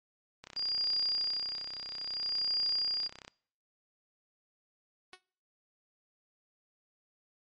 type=click train; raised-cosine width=0.2 ms; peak=-28 dBFS; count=93; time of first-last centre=0.44-3.28 s; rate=32.4 Hz
type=tone with tremolo; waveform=sine; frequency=4818 Hz; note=D8; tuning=43 cents sharp; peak=-28 dBFS; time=0.56-3.08 s; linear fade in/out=10 ms; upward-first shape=sine; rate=0.6 Hz; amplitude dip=75%
type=tone with exponential decay; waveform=5% pulse; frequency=370 Hz; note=F#4; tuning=in tune; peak=-33 dBFS; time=5.13-5.21 s; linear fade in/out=1 ms; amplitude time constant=17 ms
effects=noise-tail reverb RT60 0.6 s tail -24 dB re dry + MP3 48 kbps